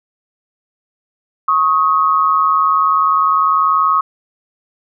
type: tone pair together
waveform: sine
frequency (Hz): 1100 / 1260.2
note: C#6 / D#6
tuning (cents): -14 / +22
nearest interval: major second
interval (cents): 236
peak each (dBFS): -13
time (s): 1.48-4.01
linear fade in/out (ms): 5
effects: none